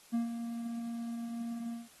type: tone with ADSR envelope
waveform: triangle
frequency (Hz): 233.1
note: A#3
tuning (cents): 0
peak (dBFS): -25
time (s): 0.12-1.88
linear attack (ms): 27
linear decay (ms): 140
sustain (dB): -9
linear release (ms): 160
effects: white hiss -59 dBFS RMS until 2 s + AAC 32 kbps